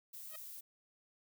violet noise, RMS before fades -49 dBFS, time 0.13-0.61 s, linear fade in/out 10 ms
10% pulse tone with exponential growth, 628 Hz, D#5, 16 cents sharp, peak -38 dBFS, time 0.26-0.36 s, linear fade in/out 5 ms, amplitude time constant 21 ms
effects none

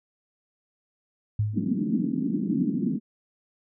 sine tone with exponential decay, 105.8 Hz, G#2, 33 cents sharp, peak -19 dBFS, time 1.39-1.9 s, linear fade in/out 5 ms, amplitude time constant 110 ms
white band-pass noise, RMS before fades -26 dBFS, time 1.53-3 s, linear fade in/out 50 ms, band 170 to 290 Hz, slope 48 dB/octave
effects none

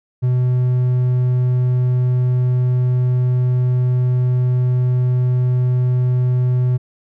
triangle tone, 125.4 Hz, B2, 27 cents sharp, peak -11 dBFS, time 0.22-6.78 s, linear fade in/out 20 ms, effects none

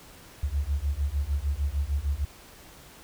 sine beating tone pair, 68 / 74.6 Hz, C#2 / D2, -33 / +28 cents, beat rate 6.6 Hz, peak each -28 dBFS, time 0.43-2.25 s, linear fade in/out 5 ms, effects pink hiss -50 dBFS RMS until 3.03 s

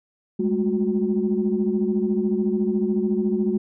sine tone cluster, 201.4 / 215.3 / 364.5 Hz, G3 / A3 / F#4, +47 / -37 / -26 cents, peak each -23 dBFS, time 0.39-3.58 s, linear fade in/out 10 ms, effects tanh soft clip ceiling -11 dBFS

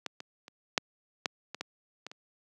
clicks, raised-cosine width 0.2 ms, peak -16 / -23 / -29 / -6 / -11 / -21 / -17 / -22 / -28 dBFS, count 9, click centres 0.063 / 0.204 / 0.481 / 0.778 / 1.258 / 1.546 / 1.61 / 2.066 / 2.115 s, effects high-pass 200 Hz 12 dB/octave

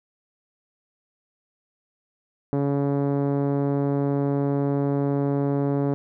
5% pulse tone with low-pass filter, 141 Hz, C#3, 30 cents sharp, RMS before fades -23 dBFS, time 2.53-5.94 s, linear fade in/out 0 ms, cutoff 360 Hz, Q 0.93, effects none

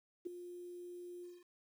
sine tone with ADSR envelope, 353.2 Hz, F4, 20 cents sharp, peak -35 dBFS, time 0.25-1.45 s, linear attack 18 ms, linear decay 5 ms, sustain -11 dB, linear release 220 ms, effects 11-bit

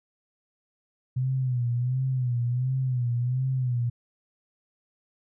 sine tone with vibrato, 125.6 Hz, B2, 30 cents sharp, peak -23 dBFS, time 1.16-3.9 s, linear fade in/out 10 ms, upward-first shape sine, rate 1.4 Hz, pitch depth 85 cents each way, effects none

